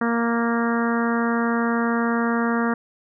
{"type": "harmonic tone", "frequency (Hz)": 233.1, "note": "A#3", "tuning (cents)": 0, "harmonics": [1, 2, 3, 4, 5, 6, 7, 8], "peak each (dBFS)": [-21, -27, -31, -31, -29, -30, -32, -34], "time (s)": [0.01, 2.74], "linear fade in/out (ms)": 5, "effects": []}